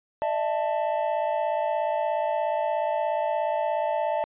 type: chord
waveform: triangle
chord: D suspended second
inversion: none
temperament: equal with one note detuned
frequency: 602.4 / 659.3 / 880 Hz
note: D5 / E5 / A5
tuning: +44 / 0 / 0 cents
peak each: -26 dBFS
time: 0.22-4.24 s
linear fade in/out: 0 ms
effects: resampled to 8000 Hz